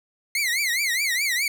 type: tone with vibrato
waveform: sawtooth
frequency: 2093 Hz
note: C7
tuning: in tune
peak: -18 dBFS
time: 0.35-1.48 s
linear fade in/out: 2 ms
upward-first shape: triangle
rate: 4.8 Hz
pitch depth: 230 cents each way
effects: none